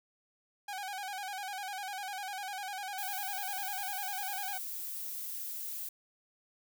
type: tone with vibrato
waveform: sawtooth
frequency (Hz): 784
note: G5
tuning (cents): 0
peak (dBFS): -34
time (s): 0.68-4.58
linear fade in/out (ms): 5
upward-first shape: square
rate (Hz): 10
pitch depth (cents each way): 71
type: noise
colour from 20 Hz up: violet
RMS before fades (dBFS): -40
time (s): 2.98-5.89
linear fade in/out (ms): 5
effects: none

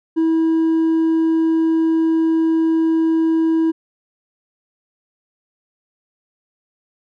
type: tone with hard clipping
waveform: sine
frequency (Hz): 324.3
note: E4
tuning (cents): -28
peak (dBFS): -14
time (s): 0.16-3.72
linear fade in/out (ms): 20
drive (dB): 2
effects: none

